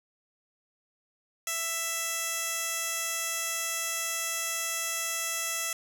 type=tone with band-pass filter; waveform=15% pulse; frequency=662 Hz; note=E5; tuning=7 cents sharp; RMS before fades=-32 dBFS; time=1.47-5.73 s; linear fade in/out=2 ms; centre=9000 Hz; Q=0.76; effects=none